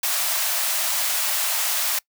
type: high-pass noise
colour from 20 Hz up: white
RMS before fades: -23 dBFS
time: 0.03-1.99 s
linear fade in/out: 5 ms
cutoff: 580 Hz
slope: 96 dB/octave
effects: noise-tail reverb RT60 0.1 s tail -24 dB re dry